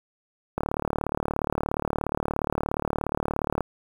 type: click train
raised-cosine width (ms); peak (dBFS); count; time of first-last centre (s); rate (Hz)
1; -11; 113; 0.58-3.607; 37
effects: 7-bit